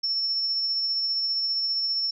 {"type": "tone with tremolo", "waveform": "sine", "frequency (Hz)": 5400, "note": "E8", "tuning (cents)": 41, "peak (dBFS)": -22, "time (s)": [0.03, 2.11], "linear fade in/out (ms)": 10, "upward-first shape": "triangle", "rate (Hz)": 15, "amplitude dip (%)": 30, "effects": []}